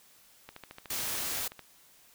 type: click train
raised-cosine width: 0.3 ms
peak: -28 dBFS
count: 16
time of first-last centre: 0.49-1.593 s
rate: 13.6 Hz
type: noise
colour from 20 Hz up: white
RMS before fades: -34 dBFS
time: 0.9-1.48 s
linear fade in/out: 5 ms
effects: white hiss -60 dBFS RMS until 2.14 s